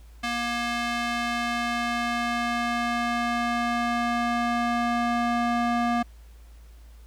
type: tone with band-pass filter sweep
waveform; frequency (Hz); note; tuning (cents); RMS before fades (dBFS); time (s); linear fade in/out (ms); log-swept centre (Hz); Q
square; 237.5; A#3; +33; -26; 0.23-6.03; 10; 2300 to 880; 0.73
effects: added 56 Hz sine -45 dBFS peak until 7.06 s + pink hiss -60 dBFS RMS until 7.06 s